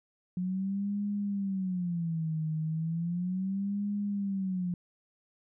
sine tone with vibrato, 179 Hz, F3, 43 cents sharp, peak -29 dBFS, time 0.37-4.74 s, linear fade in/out 2 ms, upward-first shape sine, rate 0.35 Hz, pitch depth 230 cents each way, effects none

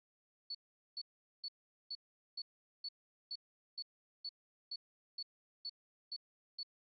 sine tone bursts, 4435 Hz, C#8, in tune, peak -40 dBFS, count 14, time 0.5-6.632 s, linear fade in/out 5 ms, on 48 ms, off 420 ms, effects none

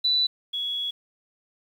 sine tone pair in turn, 3975 / 3358 Hz, B7 / G#7, +10 / +18 cents, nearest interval minor third, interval 292 cents, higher first, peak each -19 / -26 dBFS, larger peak first, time 0.04-0.27 / 0.53-0.91 s, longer second, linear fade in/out 10 ms, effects 9-bit

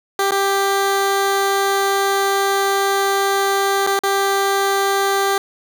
15% pulse tone with dropouts, 393.9 Hz, G4, 8 cents sharp, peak -9 dBFS, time 0.19-5.38 s, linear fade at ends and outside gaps 2 ms, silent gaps 0.309-0.319 / 3.866-3.872 / 3.991-4.035 s, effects none

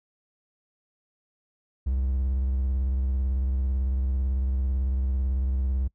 triangle tone with vibrato, 65.41 Hz, C2, in tune, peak -21 dBFS, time 1.86-5.88 s, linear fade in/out 10 ms, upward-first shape square, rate 18 Hz, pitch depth 68 cents each way, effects noise-tail reverb RT60 0.1 s tail -23 dB re dry

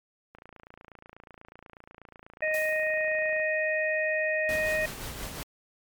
click train, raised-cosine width 0.5 ms, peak -32 dBFS, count 87, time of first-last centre 0.35-3.4 s, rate 28.2 Hz
harmonic tone, 622.3 Hz, D#5, in tune, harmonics 1 / 3 / 4, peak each -28 / -28 / -33 dBFS, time 2.42-4.86 s, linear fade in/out 5 ms
blue noise with exponential decay, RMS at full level -37 dBFS, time 2.54-3.1 s, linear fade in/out 0 ms, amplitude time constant 120 ms
pink noise with tremolo, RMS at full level -36 dBFS, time 4.49-5.43 s, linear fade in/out 0 ms, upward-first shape triangle, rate 5.7 Hz, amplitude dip 45%
effects MP3 96 kbps

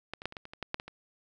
clicks, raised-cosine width 0.3 ms, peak -20 / -27 / -16 / -29 / -24 / -29 / -28 / -19 / -14 / -22 / -28 dBFS, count 11, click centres 0.136 / 0.219 / 0.256 / 0.324 / 0.368 / 0.454 / 0.535 / 0.627 / 0.744 / 0.799 / 0.88 s, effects none

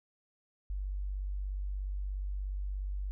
sine tone, 48.45 Hz, G1, 20 cents flat, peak -33 dBFS, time 0.7-3.11 s, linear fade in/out 0 ms, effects none

